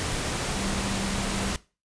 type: tone in noise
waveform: sine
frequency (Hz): 196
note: G3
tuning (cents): 0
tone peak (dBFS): -32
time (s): 0.55-1.52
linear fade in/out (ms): 0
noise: pink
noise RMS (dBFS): -29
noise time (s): 0-1.56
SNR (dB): -6
effects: noise-tail reverb RT60 0.3 s tail -19 dB re dry + resampled to 22050 Hz